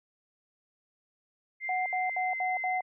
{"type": "tone with pitch glide", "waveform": "sine", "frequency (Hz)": [2093, 2068], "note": ["C7", "C7"], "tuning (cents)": [0, -21], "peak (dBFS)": -32, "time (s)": [1.6, 2.82], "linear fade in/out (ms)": 50, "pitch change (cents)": -21, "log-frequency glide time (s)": [1.81, 2.44]}
{"type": "tone bursts", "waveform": "sine", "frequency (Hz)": 740, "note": "F#5", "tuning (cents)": 0, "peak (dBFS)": -28, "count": 5, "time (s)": [1.69, 2.808], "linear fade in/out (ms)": 2, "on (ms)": 170, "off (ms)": 67}
{"effects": []}